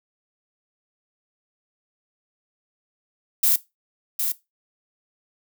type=noise with echo; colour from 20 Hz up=violet; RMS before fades=-18 dBFS; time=3.43-3.56 s; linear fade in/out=5 ms; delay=760 ms; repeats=1; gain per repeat=-6 dB; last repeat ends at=4.32 s; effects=noise-tail reverb RT60 0.2 s tail -17 dB re dry